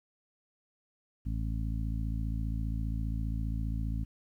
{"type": "harmonic tone", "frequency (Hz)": 55, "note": "A1", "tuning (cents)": 0, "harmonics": [1, 2, 3, 4, 5], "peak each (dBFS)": [-32, -36, -42, -42, -45], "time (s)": [1.25, 4.05], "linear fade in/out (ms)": 20, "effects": ["11-bit"]}